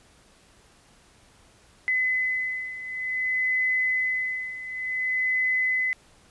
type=beating tone pair; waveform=sine; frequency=2022 / 2022.55 Hz; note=B6 / B6; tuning=+40 / +41 cents; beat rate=0.55 Hz; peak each=-25 / -29 dBFS; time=1.88-5.93 s; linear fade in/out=0 ms; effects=pink hiss -57 dBFS RMS until 6.3 s + resampled to 24000 Hz